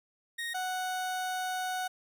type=tone pair in turn; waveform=30% pulse; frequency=1864.7 / 740 Hz; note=A#6 / F#5; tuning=0 / 0 cents; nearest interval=octave + major third; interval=1600 cents; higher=first; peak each=-31 / -29 dBFS; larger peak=second; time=0.38-0.54 / 0.54-1.88 s; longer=second; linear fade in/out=10 ms; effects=none